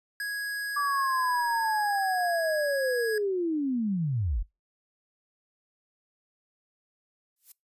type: tone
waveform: square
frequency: 1661.2 Hz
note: G#6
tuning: in tune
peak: -31 dBFS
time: 0.2-3.18 s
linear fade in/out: 2 ms
type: linear sweep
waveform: sine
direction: down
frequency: 1165 to 38.01 Hz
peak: -25 dBFS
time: 0.76-4.43 s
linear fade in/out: 10 ms
type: noise with exponential growth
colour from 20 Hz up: violet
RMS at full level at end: -41 dBFS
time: 7.36-7.52 s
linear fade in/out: 5 ms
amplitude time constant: 34 ms
effects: noise-tail reverb RT60 0.2 s tail -23 dB re dry + resampled to 32000 Hz